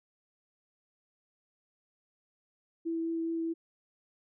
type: tone with vibrato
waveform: sine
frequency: 329.6 Hz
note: E4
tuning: in tune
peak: -30 dBFS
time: 2.85-3.54 s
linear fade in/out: 20 ms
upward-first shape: triangle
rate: 4.8 Hz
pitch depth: 10 cents each way
effects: none